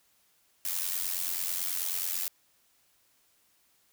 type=noise with amplitude modulation; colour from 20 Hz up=blue; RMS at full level=-29 dBFS; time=0.65-2.28 s; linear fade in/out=2 ms; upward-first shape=sine; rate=89.2 Hz; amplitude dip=75%; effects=white hiss -68 dBFS RMS until 3.92 s